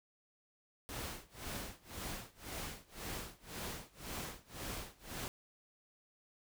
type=noise with tremolo; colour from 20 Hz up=pink; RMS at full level=-42 dBFS; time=0.89-5.28 s; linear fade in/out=0 ms; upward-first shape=sine; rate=1.9 Hz; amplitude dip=95%; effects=none